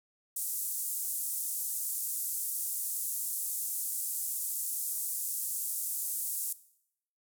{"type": "band-pass noise", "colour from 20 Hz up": "pink", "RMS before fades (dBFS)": -35, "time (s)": [0.36, 6.53], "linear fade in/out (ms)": 5, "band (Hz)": [8400, 16000], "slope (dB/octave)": 24, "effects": ["noise-tail reverb RT60 0.7 s tail -17 dB re dry"]}